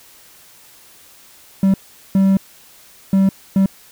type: tone bursts at uneven times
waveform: triangle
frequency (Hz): 193.4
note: G3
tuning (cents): -23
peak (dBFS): -8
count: 4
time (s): 1.63-1.74 / 2.15-2.37 / 3.13-3.29 / 3.56-3.66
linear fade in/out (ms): 2
effects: white hiss -46 dBFS RMS until 3.91 s